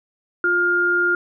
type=tone pair together; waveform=sine; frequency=352.5 / 1410 Hz; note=F4 / F6; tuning=+16 / +16 cents; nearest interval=2 octaves; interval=2400 cents; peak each=-23 / -16 dBFS; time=0.44-1.15 s; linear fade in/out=2 ms; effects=none